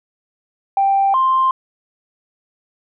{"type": "tone pair in turn", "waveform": "sine", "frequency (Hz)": [786, 1049.2], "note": ["G5", "C6"], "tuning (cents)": [4, 4], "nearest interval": "perfect fourth", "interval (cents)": 500, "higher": "second", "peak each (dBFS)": -11, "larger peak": "neither", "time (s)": [[0.77, 1.14], [1.14, 1.51]], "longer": "neither", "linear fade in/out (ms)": 2, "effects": ["tanh soft clip ceiling -7 dBFS"]}